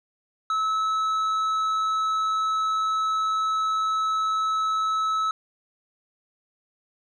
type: tone with tanh clipping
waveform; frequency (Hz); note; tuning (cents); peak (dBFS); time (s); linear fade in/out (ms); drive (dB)
sine; 1299; E6; -26; -23; 0.5-5.31; 2; 7
effects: none